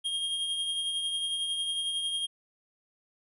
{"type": "tone with tremolo", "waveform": "square", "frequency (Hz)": 3234, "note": "G#7", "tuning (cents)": -47, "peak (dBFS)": -28, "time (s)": [0.04, 2.27], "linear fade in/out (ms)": 20, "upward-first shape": "triangle", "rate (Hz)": 11, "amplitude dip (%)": 40, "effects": ["resampled to 24000 Hz"]}